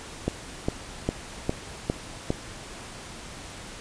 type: click train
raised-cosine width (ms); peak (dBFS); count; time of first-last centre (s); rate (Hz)
2; -10; 6; 0.28-2.304; 2.47
effects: pink hiss -41 dBFS RMS until 3.8 s + resampled to 22050 Hz